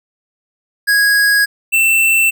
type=tone pair in turn; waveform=square; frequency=1654 / 2679 Hz; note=G#6 / E7; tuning=-8 / +27 cents; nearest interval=minor sixth; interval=835 cents; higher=second; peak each=-10 dBFS; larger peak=neither; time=0.87-1.46 / 1.72-2.31 s; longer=neither; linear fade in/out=20 ms; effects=none